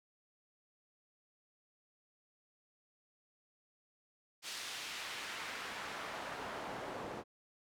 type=noise with band-pass filter sweep; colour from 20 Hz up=pink; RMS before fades=-44 dBFS; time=4.42-7.24 s; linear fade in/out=50 ms; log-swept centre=4300 to 530 Hz; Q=0.8; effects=none